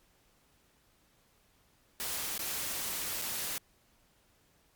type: noise with dropouts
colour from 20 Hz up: white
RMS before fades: -36 dBFS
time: 2-3.58 s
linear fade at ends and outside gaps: 0 ms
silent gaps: 2.378-2.392 / 3.216-3.221 s
effects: pink hiss -68 dBFS RMS until 4.75 s + MP3 96 kbps